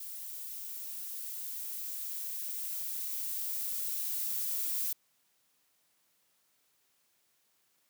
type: noise with level ramp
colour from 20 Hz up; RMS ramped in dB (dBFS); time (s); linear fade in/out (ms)
violet; -43 to -33; 0-4.93; 5
effects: white hiss -73 dBFS RMS until 7.89 s + high-pass 100 Hz 12 dB/octave